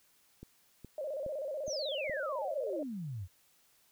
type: click train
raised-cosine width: 3 ms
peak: -34 dBFS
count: 5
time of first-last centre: 0.43-2.097 s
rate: 2.4 Hz
type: tone with vibrato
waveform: sine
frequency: 575 Hz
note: D5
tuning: 37 cents flat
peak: -35 dBFS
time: 0.98-2.83 s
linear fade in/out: 2 ms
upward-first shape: square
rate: 16 Hz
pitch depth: 110 cents each way
type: exponential sweep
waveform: sine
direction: down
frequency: 6645 to 83.9 Hz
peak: -37 dBFS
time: 1.66-3.28 s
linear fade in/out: 50 ms
effects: white hiss -68 dBFS RMS until 3.91 s